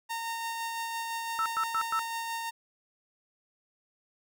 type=tone with tremolo; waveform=sawtooth; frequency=918 Hz; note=A#5; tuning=27 cents flat; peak=-28 dBFS; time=0.09-2.51 s; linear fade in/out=20 ms; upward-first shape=sine; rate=5.9 Hz; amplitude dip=25%
type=tone bursts; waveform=sine; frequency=1318.5 Hz; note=E6; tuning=in tune; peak=-26 dBFS; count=4; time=1.39-1.992 s; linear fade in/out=0 ms; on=68 ms; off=110 ms
effects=none